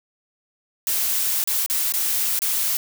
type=noise with dropouts; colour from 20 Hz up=blue; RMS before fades=-22 dBFS; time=0.87-2.77 s; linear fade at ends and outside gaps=1 ms; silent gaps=1.44-1.474 / 1.662-1.699 / 1.922-1.938 / 2.391-2.419 s; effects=none